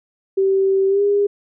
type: tone with pitch glide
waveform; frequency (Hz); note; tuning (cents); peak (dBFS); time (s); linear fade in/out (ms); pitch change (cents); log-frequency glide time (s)
sine; 386.9 to 405.9; G4 to G#4; -23 to -40; -13; 0.37-1.27; 10; +83; 0.88-1.02
effects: none